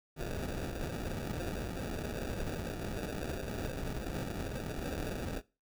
pink noise with sample-and-hold, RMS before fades -38 dBFS, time 0.16-5.42 s, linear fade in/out 50 ms, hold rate 1050 Hz, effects noise-tail reverb RT60 0.3 s tail -21 dB re dry

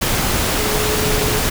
sine tone in noise, 425.2 Hz, G#4, 41 cents sharp, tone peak -22 dBFS, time 0.58-1.39 s, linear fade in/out 10 ms, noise pink, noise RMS -18 dBFS, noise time 0.01-1.5 s, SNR -7 dB, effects none

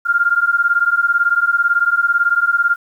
sine beating tone pair, 1391 / 1409 Hz, F6 / F6, -7 / +15 cents, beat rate 18 Hz, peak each -15 dBFS, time 0.05-2.76 s, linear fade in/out 20 ms, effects 8-bit

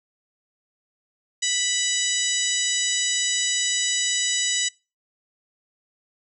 harmonic tone with a mistuned harmonic, 987.8 Hz, B5, in tune, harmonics 2 / 3 / 4 / 5 / 6 / 7 / 8, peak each -30 / -28 / -28 / -33 / -30 / -27 / -27 dBFS, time 1.42-4.69 s, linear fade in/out 10 ms, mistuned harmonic 4, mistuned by -31 cents, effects noise-tail reverb RT60 0.3 s tail -25 dB re dry

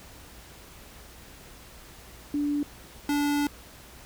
sine / square tone pair in turn, 290.9 / 289.8 Hz, D4 / D4, -16 / -23 cents, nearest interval unison, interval 7 cents, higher first, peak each -24 dBFS, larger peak neither, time 2.34-2.63 / 3.09-3.47 s, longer second, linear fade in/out 2 ms, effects added 59 Hz sine -53 dBFS peak until 4.05 s + pink hiss -49 dBFS RMS until 4.05 s

